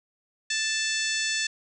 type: harmonic tone with a mistuned harmonic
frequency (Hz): 880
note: A5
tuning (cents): 0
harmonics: 2 / 3 / 4 / 5 / 6 / 7 / 8 / 9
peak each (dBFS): -30 / -32 / -33 / -34 / -35 / -35 / -36 / -37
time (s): 0.5-1.47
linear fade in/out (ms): 5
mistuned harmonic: 6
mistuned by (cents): +15
effects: none